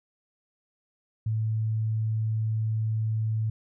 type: tone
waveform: sine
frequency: 110 Hz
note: A2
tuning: in tune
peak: -24 dBFS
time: 1.26-3.5 s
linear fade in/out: 5 ms
effects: none